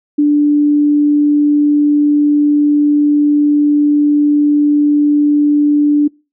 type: tone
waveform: sine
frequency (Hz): 293.7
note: D4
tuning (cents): 0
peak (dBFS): -7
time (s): 0.18-6.08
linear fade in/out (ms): 10
effects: noise-tail reverb RT60 0.3 s tail -25 dB re dry